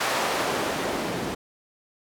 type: noise with band-pass filter sweep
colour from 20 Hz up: white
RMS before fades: -27 dBFS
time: 0-1.35 s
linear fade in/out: 10 ms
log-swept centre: 800 to 230 Hz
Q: 0.72
effects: none